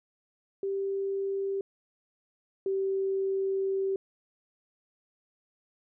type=tone pair in turn; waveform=sine; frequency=392 / 387.1 Hz; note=G4 / G4; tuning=0 / -22 cents; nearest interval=unison; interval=22 cents; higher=first; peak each=-28 / -26 dBFS; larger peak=second; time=0.63-1.61 / 2.66-3.96 s; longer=second; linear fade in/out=2 ms; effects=none